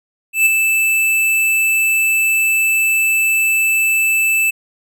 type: tone with ADSR envelope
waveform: square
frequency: 2637 Hz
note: E7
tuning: in tune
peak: -8 dBFS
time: 0.33-4.51 s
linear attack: 130 ms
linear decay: 14 ms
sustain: -5 dB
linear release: 14 ms
effects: none